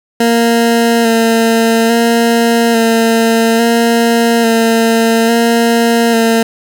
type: tone with vibrato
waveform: 20% pulse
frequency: 230 Hz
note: A#3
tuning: 23 cents flat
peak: -3 dBFS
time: 0.2-6.43 s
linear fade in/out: 5 ms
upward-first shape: square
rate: 0.59 Hz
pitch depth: 18 cents each way
effects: none